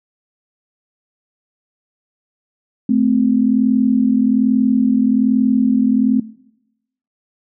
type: tone pair together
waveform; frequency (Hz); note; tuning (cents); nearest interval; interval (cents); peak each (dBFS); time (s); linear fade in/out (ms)
sine; 217.6 / 258.8; A3 / C4; -19 / -19; minor third; 300; -14; 2.89-6.2; 5
effects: noise-tail reverb RT60 0.9 s tail -21 dB re dry